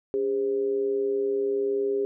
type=tone with amplitude modulation; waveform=sine; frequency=404.2 Hz; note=G#4; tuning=47 cents flat; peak=-20 dBFS; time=0.14-2.05 s; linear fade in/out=0 ms; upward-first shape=sine; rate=121 Hz; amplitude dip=60%; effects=none